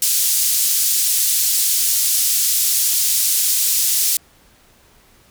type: band-pass noise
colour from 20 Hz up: white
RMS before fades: -17 dBFS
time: 0.02-4.17 s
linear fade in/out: 2 ms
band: 5100 to 14000 Hz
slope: 12 dB/octave
effects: pink hiss -52 dBFS RMS until 5.3 s